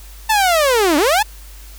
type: linear two-way sweep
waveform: sawtooth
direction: down then up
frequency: 896 to 277.2 to 896 Hz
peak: -8 dBFS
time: 0.29-1.23 s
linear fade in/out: 10 ms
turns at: 0.97 s
effects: added 50 Hz sine -35 dBFS peak until 1.78 s + white hiss -43 dBFS RMS until 1.78 s